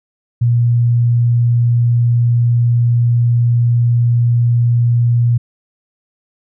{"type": "tone", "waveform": "sine", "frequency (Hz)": 119.2, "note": "A#2", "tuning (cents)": 39, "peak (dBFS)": -9, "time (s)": [0.41, 5.38], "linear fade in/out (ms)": 10, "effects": []}